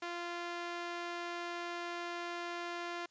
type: tone with band-pass filter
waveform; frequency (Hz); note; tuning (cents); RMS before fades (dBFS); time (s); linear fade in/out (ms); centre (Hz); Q
sawtooth; 346.4; F4; -14; -41; 0.02-3.06; 5; 1700; 0.55
effects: white hiss -72 dBFS RMS until 3.1 s + resampled to 16000 Hz